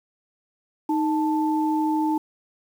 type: tone pair together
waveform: sine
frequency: 311.1 / 879.9 Hz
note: D#4 / A5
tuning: 0 / 0 cents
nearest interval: octave + tritone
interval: 1800 cents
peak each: -21 / -25 dBFS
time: 0.89-2.18 s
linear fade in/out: 5 ms
effects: 8-bit

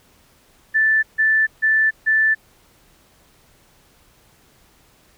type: tone bursts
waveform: sine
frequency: 1760 Hz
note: A6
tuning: in tune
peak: -13 dBFS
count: 4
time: 0.74-2.35 s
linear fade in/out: 20 ms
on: 290 ms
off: 150 ms
effects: pink hiss -55 dBFS RMS until 5.17 s

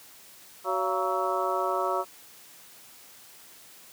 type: harmonic tone with a mistuned harmonic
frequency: 187.4 Hz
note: F#3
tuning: 22 cents sharp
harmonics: 2 / 3 / 4 / 5 / 6 / 7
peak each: -32 / -32 / -32 / -32 / -32 / -32 dBFS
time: 0.64-2.05 s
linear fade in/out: 50 ms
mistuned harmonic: 4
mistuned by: -140 cents
effects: white hiss -51 dBFS RMS until 3.92 s + high-pass 100 Hz 12 dB/octave

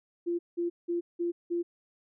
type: tone bursts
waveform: sine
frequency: 344.8 Hz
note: F4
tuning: 22 cents flat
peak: -27 dBFS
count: 5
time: 0.26-1.63 s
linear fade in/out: 20 ms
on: 130 ms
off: 180 ms
effects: none

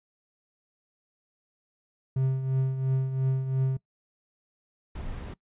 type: tone with tremolo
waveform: triangle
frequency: 132.2 Hz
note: C3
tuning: 18 cents sharp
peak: -19 dBFS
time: 2.16-3.77 s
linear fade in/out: 5 ms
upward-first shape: triangle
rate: 2.9 Hz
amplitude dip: 65%
type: noise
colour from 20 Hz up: brown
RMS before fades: -36 dBFS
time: 4.95-5.34 s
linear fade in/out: 5 ms
effects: noise-tail reverb RT60 0.1 s tail -21 dB re dry + resampled to 8000 Hz

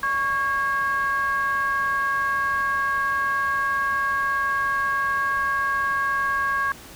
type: ring-modulated tone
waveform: triangle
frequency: 259.3 Hz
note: C4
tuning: 15 cents flat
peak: -15 dBFS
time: 0.03-6.72 s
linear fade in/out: 2 ms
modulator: 1370 Hz
effects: tanh soft clip ceiling -11 dBFS + pink hiss -43 dBFS RMS until 6.95 s

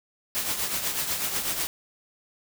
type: noise with tremolo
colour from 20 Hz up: white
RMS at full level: -26 dBFS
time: 0.35-1.67 s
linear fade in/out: 0 ms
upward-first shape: triangle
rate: 8.1 Hz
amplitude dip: 60%
effects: none

